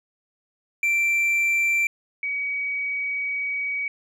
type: tone pair in turn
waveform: triangle / sine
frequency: 2349 / 2264 Hz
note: D7 / C#7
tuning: 0 / +36 cents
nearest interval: minor second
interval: 64 cents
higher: first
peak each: -17 / -24 dBFS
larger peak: first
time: 0.83-1.87 / 2.23-3.88 s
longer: second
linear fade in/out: 2 ms
effects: none